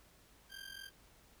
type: ring-modulated tone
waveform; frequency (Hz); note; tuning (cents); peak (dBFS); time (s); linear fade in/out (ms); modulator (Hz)
20% pulse; 1584; G6; +18; -40; 0.49-0.91; 50; 22.1
effects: added 50 Hz sine -70 dBFS peak until 1.4 s + pink hiss -65 dBFS RMS until 1.4 s